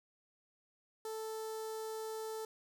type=tone with notch filter; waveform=sawtooth; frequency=440 Hz; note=A4; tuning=in tune; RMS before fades=-42 dBFS; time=1.05-2.45 s; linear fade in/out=2 ms; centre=2400 Hz; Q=0.69; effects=none